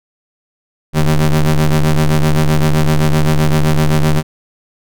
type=ring-modulated tone; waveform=40% pulse; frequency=77.78 Hz; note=D#2; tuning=in tune; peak=-5 dBFS; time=0.93-4.23 s; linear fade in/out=50 ms; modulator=73.9 Hz; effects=none